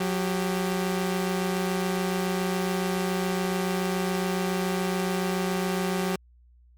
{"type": "tone pair together", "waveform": "sawtooth", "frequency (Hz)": [182.7, 392.5], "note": ["F#3", "G4"], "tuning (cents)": [-22, 2], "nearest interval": "octave + minor second", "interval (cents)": 1324, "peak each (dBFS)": [-22, -26], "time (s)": [0, 6.16], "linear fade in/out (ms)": 5, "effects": ["added 60 Hz sine -53 dBFS peak until 6.77 s", "MP3 96 kbps"]}